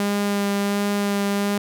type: tone with vibrato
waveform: sawtooth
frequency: 202.1 Hz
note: G#3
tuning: 47 cents flat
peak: -16 dBFS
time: 0-1.58 s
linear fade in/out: 2 ms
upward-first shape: sine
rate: 1.4 Hz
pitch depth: 11 cents each way
effects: none